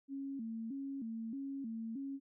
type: tone with vibrato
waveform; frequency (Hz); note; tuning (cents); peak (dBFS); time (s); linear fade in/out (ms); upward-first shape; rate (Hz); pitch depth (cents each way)
sine; 248.8; B3; +13; -39; 0.08-2.2; 50; square; 1.6; 170
effects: none